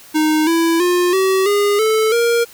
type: tone with pitch steps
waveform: square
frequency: 309.5 / 331.7 / 355.5 / 381 / 408.4 / 437.7 / 469.1 Hz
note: D#4 / E4 / F4 / G4 / G#4 / A4 / A#4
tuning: -9 / +11 / +31 / -49 / -29 / -9 / +11 cents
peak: -13 dBFS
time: 0.14-2.45 s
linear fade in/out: 20 ms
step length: 330 ms
effects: white hiss -42 dBFS RMS until 2.53 s